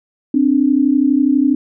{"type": "tone pair together", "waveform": "sine", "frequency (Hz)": [261.7, 293.9], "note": ["C4", "D4"], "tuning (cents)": [0, 1], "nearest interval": "major second", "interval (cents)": 201, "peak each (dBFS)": -13, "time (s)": [0.34, 1.55], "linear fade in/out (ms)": 5, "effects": []}